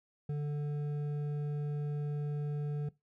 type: tone with hard clipping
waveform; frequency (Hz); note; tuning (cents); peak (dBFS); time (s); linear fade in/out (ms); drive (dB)
sine; 146.83; D3; 0; -34; 0.29-2.89; 5; 7
effects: noise-tail reverb RT60 0.2 s tail -20 dB re dry